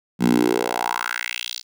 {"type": "tone with high-pass filter sweep", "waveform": "10% pulse", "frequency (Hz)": 59.8, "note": "A#1", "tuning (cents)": 45, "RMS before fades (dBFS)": -22, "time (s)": [0.19, 1.63], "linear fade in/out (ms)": 50, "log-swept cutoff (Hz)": [180, 4800], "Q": 3.2, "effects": []}